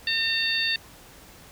harmonic tone, 908 Hz, A#5, 46 cents flat, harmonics 2 / 3 / 4 / 5, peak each -28 / -28 / -28 / -28 dBFS, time 0.07-0.76 s, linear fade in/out 2 ms, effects pink hiss -49 dBFS RMS until 1.51 s

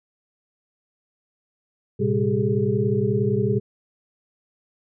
sine tone cluster, 112.2 / 129.3 / 200.8 / 394 / 425 Hz, A2 / C3 / G3 / G4 / G#4, +34 / -20 / +42 / +9 / +40 cents, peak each -25 dBFS, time 1.99-3.6 s, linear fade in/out 20 ms, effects none

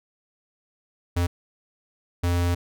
square tone bursts at uneven times, 87.31 Hz, F2, in tune, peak -21 dBFS, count 2, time 1.16-1.27 / 2.23-2.55 s, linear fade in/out 10 ms, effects none

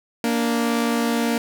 sawtooth tone pair together, 233.1 / 291.6 Hz, A#3 / D4, 0 / -12 cents, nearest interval major third, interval 388 cents, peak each -16 / -22 dBFS, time 0.24-1.38 s, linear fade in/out 2 ms, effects none

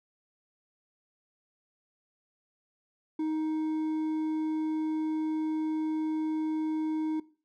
triangle tone with hard clipping, 312.8 Hz, D#4, 9 cents sharp, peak -29 dBFS, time 3.19-7.2 s, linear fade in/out 5 ms, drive 7 dB, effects noise-tail reverb RT60 0.4 s tail -20 dB re dry

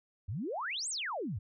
sine exponential two-way sweep, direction up then down, 82.41 to 8870 to 82.41 Hz, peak -34 dBFS, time 0.28-1.39 s, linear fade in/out 10 ms, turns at 0.89 s, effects none

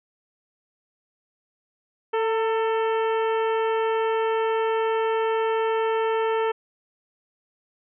harmonic tone with a mistuned harmonic, 444.5 Hz, A4, 18 cents sharp, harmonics 1 / 2 / 3 / 4 / 5 / 6 / 7, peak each -22 / -27 / -32 / -36 / -40 / -40 / -42 dBFS, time 2.13-6.52 s, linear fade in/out 10 ms, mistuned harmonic 2, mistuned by +32 cents, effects none

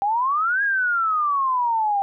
sine exponential two-way sweep, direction up then down, 784 to 1661.2 to 784 Hz, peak -18 dBFS, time 0.02-2.02 s, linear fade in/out 0 ms, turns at 0.63 s, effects none

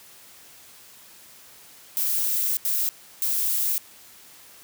violet noise bursts at uneven times, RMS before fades -24 dBFS, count 3, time 1.97-2.57 / 2.65-2.89 / 3.22-3.78 s, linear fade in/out 0 ms, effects white hiss -49 dBFS RMS until 4.63 s + high-pass 60 Hz 12 dB/octave

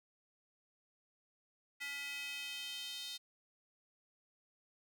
square tone with high-pass filter sweep, 283.1 Hz, C#4, 37 cents sharp, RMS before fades -44 dBFS, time 1.8-3.18 s, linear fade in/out 20 ms, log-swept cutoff 2100 to 3700 Hz, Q 3.8, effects none

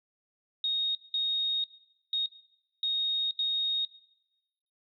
sine tone bursts at uneven times, 3729 Hz, A#7, in tune, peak -26 dBFS, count 5, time 0.64-0.95 / 1.14-1.64 / 2.13-2.26 / 2.83-3.31 / 3.39-3.85 s, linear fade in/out 2 ms, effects noise-tail reverb RT60 1.0 s tail -20 dB re dry

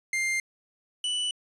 45% pulse tone pair in turn, 2100 / 2970 Hz, C7 / F#7, +6 / +6 cents, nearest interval tritone, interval 600 cents, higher second, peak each -25 / -26 dBFS, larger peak first, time 0.13-0.4 / 1.04-1.31 s, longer neither, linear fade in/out 2 ms, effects resampled to 24000 Hz

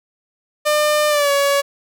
sawtooth tone with pitch glide, 600 to 563.1 Hz, D5 to C#5, +37 to +27 cents, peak -10 dBFS, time 0.65-1.62 s, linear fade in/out 20 ms, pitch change -110 cents, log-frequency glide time 1.09-1.31 s, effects none

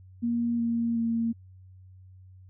sine tone with pitch steps, 235.6 / 232.6 / 229.7 Hz, A#3 / A#3 / A#3, +19 / -4 / -25 cents, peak -24 dBFS, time 0.22-1.33 s, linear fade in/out 20 ms, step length 370 ms, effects added 93 Hz sine -48 dBFS peak until 2.49 s

